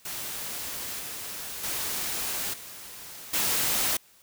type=noise with level steps; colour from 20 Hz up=white; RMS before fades=-35 / -37 / -31 / -43 / -26 dBFS; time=0.05-3.97 s; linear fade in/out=5 ms; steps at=0.99 / 1.63 / 2.53 / 3.33 s; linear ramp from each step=10 ms; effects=white hiss -58 dBFS RMS until 4.22 s